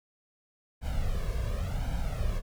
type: noise with flanger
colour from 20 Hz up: brown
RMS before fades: -30 dBFS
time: 0.81-2.42 s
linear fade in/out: 50 ms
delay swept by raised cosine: 1.3 to 1.85 ms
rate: 0.91 Hz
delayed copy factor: +0.8
effects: none